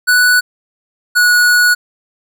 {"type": "tone pair in turn", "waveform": "square", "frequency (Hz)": [1480, 1462.2], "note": ["F#6", "F#6"], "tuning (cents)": [0, -21], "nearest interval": "unison", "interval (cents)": 21, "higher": "first", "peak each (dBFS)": -8, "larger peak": "neither", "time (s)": [[0.07, 0.41], [1.15, 1.75]], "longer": "second", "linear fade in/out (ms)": 20, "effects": []}